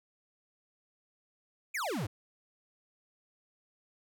square exponential sweep, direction down, 2543 to 87.31 Hz, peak -33 dBFS, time 1.74-2.07 s, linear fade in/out 10 ms, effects none

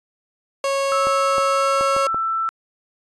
30% pulse tone, 550 Hz, C#5, 14 cents flat, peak -16 dBFS, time 0.64-2.07 s, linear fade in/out 2 ms
sine tone with pitch glide, 1308 to 1330.1 Hz, E6 to E6, -14 to +15 cents, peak -19 dBFS, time 0.92-2.49 s, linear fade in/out 0 ms, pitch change +29 cents, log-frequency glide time 1.53-1.66 s
clicks, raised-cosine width 1 ms, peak -15 dBFS, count 5, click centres 1.07 / 1.382 / 1.81 / 1.965 / 2.145 s
effects resampled to 22050 Hz

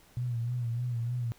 sine tone with vibrato, 120 Hz, B2, 49 cents flat, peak -29 dBFS, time 0.17-1.32 s, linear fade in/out 0 ms, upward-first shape sine, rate 3.3 Hz, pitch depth 60 cents each way, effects pink hiss -60 dBFS RMS until 1.38 s

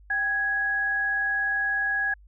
sine tone pair together, 786 / 1662.8 Hz, G5 / G#6, +4 / +2 cents, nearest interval octave + minor second, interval 1298 cents, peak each -34 / -23 dBFS, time 0.1-2.14 s, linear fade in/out 5 ms, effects added 50 Hz sine -49 dBFS peak until 2.27 s

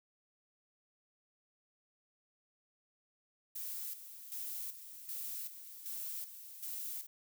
violet noise with tremolo, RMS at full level -42 dBFS, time 3.55-7.07 s, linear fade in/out 10 ms, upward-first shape square, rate 1.3 Hz, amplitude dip 65%, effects none

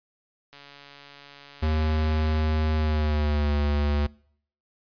click train, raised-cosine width 0.2 ms, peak -29 dBFS, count 267, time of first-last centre 0.53-2.403 s, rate 142 Hz
square tone with pitch glide, 77.78 to 72.99 Hz, D#2 to D2, 0 to -10 cents, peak -22 dBFS, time 1.62-4.07 s, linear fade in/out 10 ms, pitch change -110 cents, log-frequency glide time 2.76-3.54 s
effects noise-tail reverb RT60 0.6 s tail -24 dB re dry + resampled to 11025 Hz

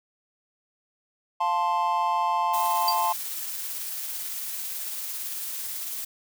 triangle chord, F major, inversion none, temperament equal, 698.5 / 880 / 1046.5 Hz, F5 / A5 / C6, 0 / 0 / 0 cents, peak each -28 / -23 / -24 dBFS, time 1.4-3.13 s, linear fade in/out 10 ms
blue noise with tremolo, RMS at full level -32 dBFS, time 2.53-6.05 s, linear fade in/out 10 ms, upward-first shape triangle, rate 18 Hz, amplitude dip 25%
square tone with exponential decay, 4699 Hz, D8, in tune, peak -19 dBFS, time 2.88-2.98 s, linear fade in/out 2 ms, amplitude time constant 20 ms
effects none

